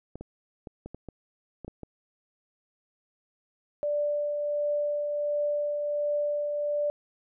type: clicks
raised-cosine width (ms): 2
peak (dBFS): -26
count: 9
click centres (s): 0.156 / 0.21 / 0.672 / 0.86 / 0.946 / 1.087 / 1.647 / 1.68 / 1.833
type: tone with tremolo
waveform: sine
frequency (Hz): 587.3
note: D5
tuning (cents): 0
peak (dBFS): -24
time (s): 3.83-6.9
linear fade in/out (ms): 0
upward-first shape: triangle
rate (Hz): 1.4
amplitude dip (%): 35
effects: none